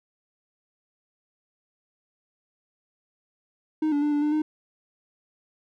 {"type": "tone with pitch steps", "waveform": "triangle", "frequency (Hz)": [310.5, 289, 296, 292, 298.8, 307], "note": ["D#4", "D4", "D4", "D4", "D4", "D#4"], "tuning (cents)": [-3, -28, 14, -10, 30, -23], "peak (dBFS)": -19, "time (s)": [3.82, 4.42], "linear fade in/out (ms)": 5, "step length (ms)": 100, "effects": []}